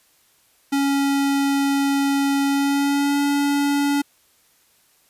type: tone with pitch glide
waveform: square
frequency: 278.3 to 284.6 Hz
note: C#4 to C#4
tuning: +7 to +46 cents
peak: -18 dBFS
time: 0.72-4.02 s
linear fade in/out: 10 ms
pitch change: +39 cents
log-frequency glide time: 2.47-3.2 s
effects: white hiss -59 dBFS RMS until 5.09 s + resampled to 32000 Hz